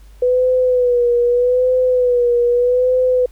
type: tone with vibrato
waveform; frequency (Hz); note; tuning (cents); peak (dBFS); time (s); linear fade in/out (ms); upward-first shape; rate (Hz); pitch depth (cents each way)
sine; 493.9; B4; 0; -11; 0.22-3.26; 5; sine; 0.81; 52
effects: added 50 Hz sine -39 dBFS peak until 3.31 s + pink hiss -54 dBFS RMS until 3.31 s